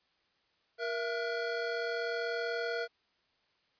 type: tone cluster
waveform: square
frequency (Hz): 469.9 / 669 / 1450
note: A#4 / E5 / F#6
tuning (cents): +14 / +25 / -35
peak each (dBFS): -36 / -39 / -39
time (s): 0.78-2.88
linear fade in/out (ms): 50
effects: white hiss -73 dBFS RMS until 3.79 s + resampled to 11025 Hz